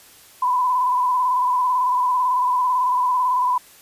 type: tone with vibrato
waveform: sine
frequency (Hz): 1001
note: B5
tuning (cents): +23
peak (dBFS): -16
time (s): 0.42-3.58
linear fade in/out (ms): 5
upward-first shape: square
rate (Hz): 18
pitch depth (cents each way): 31
effects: white hiss -48 dBFS RMS until 3.81 s + resampled to 32000 Hz